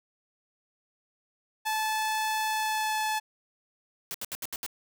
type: tone with pitch glide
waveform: sawtooth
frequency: 869 to 864 Hz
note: A5 to A5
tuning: -22 to -32 cents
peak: -23 dBFS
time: 1.65-3.2 s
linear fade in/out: 20 ms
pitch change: -10 cents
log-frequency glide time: 2.46-2.99 s
type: noise bursts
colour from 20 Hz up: white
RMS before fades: -35 dBFS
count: 6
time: 4.11-4.663 s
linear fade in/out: 0 ms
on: 33 ms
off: 71 ms
effects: none